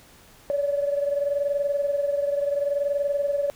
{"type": "tone pair together", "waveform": "sine", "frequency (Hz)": [566.6, 587.3], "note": ["C#5", "D5"], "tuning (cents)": [38, 0], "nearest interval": "minor second", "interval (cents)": 62, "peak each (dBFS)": [-22, -28], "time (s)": [0.5, 3.5], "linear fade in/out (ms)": 0, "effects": ["tanh soft clip ceiling -14 dBFS", "pink hiss -52 dBFS RMS until 3.55 s"]}